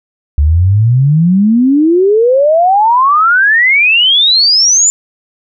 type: exponential sweep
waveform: sine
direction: up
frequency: 70 to 7210 Hz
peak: -5 dBFS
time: 0.38-4.9 s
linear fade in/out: 0 ms
effects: none